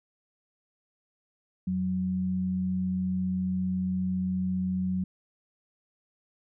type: tone pair together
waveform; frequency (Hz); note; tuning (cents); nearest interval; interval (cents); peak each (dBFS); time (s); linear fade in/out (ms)
sine; 87.31 / 185; F2 / F#3; 0 / 0; octave + minor second; 1300; -37 / -26; 1.67-5.04; 5
effects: none